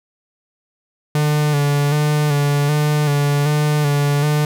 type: tone with vibrato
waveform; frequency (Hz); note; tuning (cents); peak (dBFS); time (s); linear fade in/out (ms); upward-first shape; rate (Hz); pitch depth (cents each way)
45% pulse; 146.83; D3; 0; -14; 1.15-4.45; 2; square; 1.3; 33
effects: none